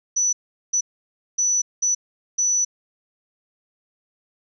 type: tone bursts at uneven times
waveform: sine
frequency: 5950 Hz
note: F#8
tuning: 9 cents sharp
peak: -17 dBFS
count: 5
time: 0.16-0.33 / 0.73-0.81 / 1.38-1.62 / 1.82-1.95 / 2.38-2.65 s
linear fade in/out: 10 ms
effects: none